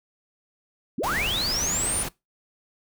sine linear sweep, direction up, 164.81 to 9720 Hz, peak -24 dBFS, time 0.98-2.03 s, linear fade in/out 5 ms
pink noise, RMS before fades -31 dBFS, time 1.03-2.09 s, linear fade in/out 10 ms
effects noise-tail reverb RT60 0.2 s tail -21 dB re dry

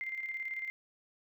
sine tone with tremolo, 2093 Hz, C7, in tune, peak -34 dBFS, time 0.01-0.7 s, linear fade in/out 0 ms, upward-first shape square, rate 18 Hz, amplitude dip 50%, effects none

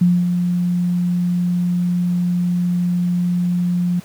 sine tone with ADSR envelope, 176.8 Hz, F3, 22 cents sharp, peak -9 dBFS, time 0.01-4 s, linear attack 6 ms, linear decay 230 ms, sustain -6 dB, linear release 8 ms, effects pink hiss -44 dBFS RMS until 4.04 s + high-pass 80 Hz 12 dB/octave

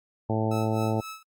harmonic tone, 110 Hz, A2, in tune, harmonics 1 / 2 / 3 / 4 / 5 / 6 / 7 / 8, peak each -27 / -30 / -32 / -33 / -34 / -35 / -35 / -36 dBFS, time 0.29-1.01 s, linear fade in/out 10 ms
sawtooth tone with tremolo, 1302 Hz, E6, 22 cents flat, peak -32 dBFS, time 0.51-1.23 s, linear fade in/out 5 ms, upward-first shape sine, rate 3.9 Hz, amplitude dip 85%
effects AAC 64 kbps

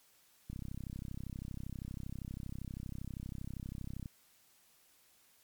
click train, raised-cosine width 5 ms, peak -30 dBFS, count 117, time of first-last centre 0.5-4.058 s, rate 32.6 Hz, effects white hiss -67 dBFS RMS until 5.43 s + MP3 96 kbps

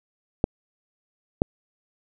clicks, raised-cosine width 2 ms, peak -5 dBFS, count 2, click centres 0.441 / 1.419 s, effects none

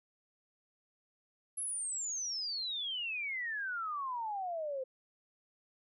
sine exponential sweep, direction down, 11175 to 510 Hz, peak -35 dBFS, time 1.57-4.84 s, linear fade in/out 10 ms, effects none

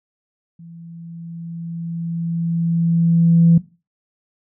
sine tone with level ramp, 167.6 Hz, E3, 29 cents sharp, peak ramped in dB -37 to -7 dBFS, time 0.59-3.58 s, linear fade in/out 5 ms, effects noise-tail reverb RT60 0.3 s tail -18 dB re dry + tanh soft clip ceiling -3 dBFS

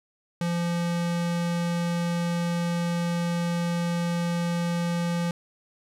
square tone, 171.9 Hz, F3, 27 cents flat, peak -25 dBFS, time 0.41-5.31 s, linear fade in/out 2 ms, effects low-pass 10000 Hz 12 dB/octave + 11-bit

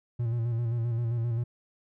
triangle tone with vibrato, 117.1 Hz, A#2, 8 cents sharp, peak -24 dBFS, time 0.19-1.44 s, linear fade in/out 10 ms, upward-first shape square, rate 7.6 Hz, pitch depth 41 cents each way, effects none

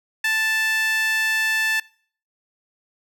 sawtooth tone with high-pass filter, 880 Hz, A5, in tune, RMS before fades -21 dBFS, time 0.24-1.8 s, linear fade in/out 5 ms, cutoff 2000 Hz, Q 7.1, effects noise-tail reverb RT60 0.5 s tail -23 dB re dry

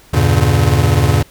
square chord, E diminished seventh, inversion none, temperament just, 82.41 / 98.89 / 118.67 / 142.4 Hz, E2 / G2 / Bb2 / Db3, 0 / +16 / +31 / +47 cents, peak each -16 dBFS, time 0.13-1.23 s, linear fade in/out 10 ms, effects pink hiss -45 dBFS RMS until 1.3 s

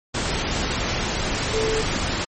sine tone in noise, 440 Hz, A4, in tune, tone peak -22 dBFS, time 1.53-1.82 s, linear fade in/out 10 ms, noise pink, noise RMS -24 dBFS, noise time 0.14-2.25 s, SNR -1 dB, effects MP3 32 kbps

